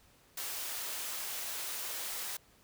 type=high-pass noise; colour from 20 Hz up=white; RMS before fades=-39 dBFS; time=0.37-2.37 s; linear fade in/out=5 ms; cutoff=450 Hz; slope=12 dB/octave; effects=pink hiss -64 dBFS RMS until 2.63 s